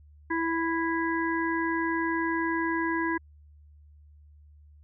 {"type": "harmonic tone", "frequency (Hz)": 330, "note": "E4", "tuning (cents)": 2, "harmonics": [1, 3, 5, 6], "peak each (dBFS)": [-28, -31, -32, -36], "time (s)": [0.3, 3.18], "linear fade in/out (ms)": 10, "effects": ["added 74 Hz sine -51 dBFS peak until 4.83 s"]}